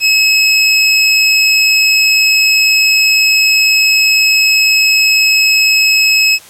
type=tone; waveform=25% pulse; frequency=2574 Hz; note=E7; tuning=42 cents flat; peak=-3 dBFS; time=0-6.39 s; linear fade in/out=50 ms; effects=white hiss -38 dBFS RMS until 6.49 s + low-pass 12000 Hz 12 dB/octave